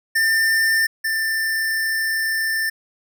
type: tone pair in turn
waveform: square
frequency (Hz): 1795 / 1783.6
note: A6 / A6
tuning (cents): +34 / +23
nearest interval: unison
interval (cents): 11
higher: first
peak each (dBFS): -16 / -20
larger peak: first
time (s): 0.15-0.87 / 1.04-2.7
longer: second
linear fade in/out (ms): 10
effects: none